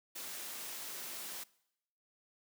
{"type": "noise", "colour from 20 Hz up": "white", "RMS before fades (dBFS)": -44, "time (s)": [0.15, 1.44], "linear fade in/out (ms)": 10, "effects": ["noise-tail reverb RT60 0.8 s tail -22 dB re dry", "high-pass 200 Hz 12 dB/octave"]}